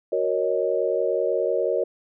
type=chord; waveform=sine; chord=D# minor seventh; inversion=first; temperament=equal with one note detuned; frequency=370 / 466.2 / 552.1 / 622.3 Hz; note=F#4 / A#4 / C#5 / D#5; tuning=0 / 0 / -7 / 0 cents; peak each=-27 / -25 / -25 / -27 dBFS; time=0.12-1.84 s; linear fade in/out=5 ms; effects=none